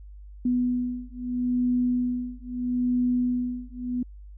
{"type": "beating tone pair", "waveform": "sine", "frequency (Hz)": [246.9, 247.67], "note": ["B3", "B3"], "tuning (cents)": [0, 5], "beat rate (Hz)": 0.77, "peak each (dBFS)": -26, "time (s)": [0.45, 4.03], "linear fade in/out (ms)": 5, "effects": ["added 50 Hz sine -41 dBFS peak until 4.37 s"]}